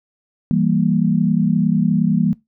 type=chord; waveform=sine; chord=E diminished; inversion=none; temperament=equal; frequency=164.81 / 196 / 233.1 Hz; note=E3 / G3 / Bb3; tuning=0 / 0 / 0 cents; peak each=-18 dBFS; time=0.51-2.33 s; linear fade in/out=0 ms; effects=noise-tail reverb RT60 0.2 s tail -21 dB re dry